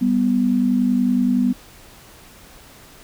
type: tone pair together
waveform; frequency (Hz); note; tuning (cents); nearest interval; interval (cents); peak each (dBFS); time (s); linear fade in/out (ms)
sine; 196.17 / 246.9; G3 / B3; +2 / 0; major third; 398; -20 / -16; 0.01-1.53; 10
effects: pink hiss -45 dBFS RMS until 3.03 s